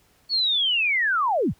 sine linear sweep, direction down, 4461 to 34.65 Hz, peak -19 dBFS, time 0.29-1.54 s, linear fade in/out 50 ms, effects pink hiss -61 dBFS RMS until 1.59 s

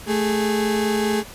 35% pulse tone pair together, 218.5 / 412 Hz, A3 / G#4, -12 / -14 cents, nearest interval major seventh, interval 1098 cents, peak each -20 dBFS, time 0.06-1.24 s, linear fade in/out 50 ms, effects pink hiss -40 dBFS RMS until 1.34 s + resampled to 32000 Hz

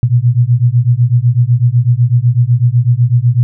sine beating tone pair, 117.3 / 125.3 Hz, A#2 / B2, +11 / +25 cents, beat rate 8 Hz, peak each -10 dBFS, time 0.03-3.43 s, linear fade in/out 0 ms, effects none

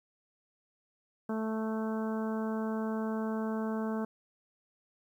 harmonic tone, 220 Hz, A3, in tune, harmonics 1 / 2 / 3 / 4 / 5 / 6 / 7, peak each -32 / -38 / -42 / -44 / -46 / -48 / -49 dBFS, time 1.29-4.05 s, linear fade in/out 5 ms, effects 11-bit

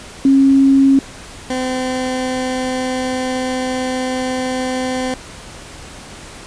sine / 20% pulse tone pair in turn, 271.7 / 256.5 Hz, C#4 / C4, -35 / -34 cents, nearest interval minor second, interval 99 cents, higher first, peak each -7 / -13 dBFS, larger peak first, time 0.25-0.99 / 1.5-5.14 s, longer second, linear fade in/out 2 ms, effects pink hiss -35 dBFS RMS until 6.46 s + resampled to 22050 Hz

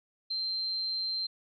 sine tone, 4138 Hz, C8, 20 cents flat, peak -30 dBFS, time 0.3-1.27 s, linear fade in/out 10 ms, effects none

